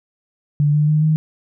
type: tone with pitch steps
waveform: sine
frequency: 146.83 / 149.83 / 152.89 / 156.01 Hz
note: D3 / D3 / D#3 / D#3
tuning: 0 / +35 / -30 / +5 cents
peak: -12 dBFS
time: 0.6-1.16 s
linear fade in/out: 0 ms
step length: 140 ms
effects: none